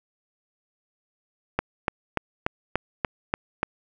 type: click train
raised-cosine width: 0.5 ms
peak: -7 dBFS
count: 8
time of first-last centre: 1.59-3.631 s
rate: 3.43 Hz
effects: none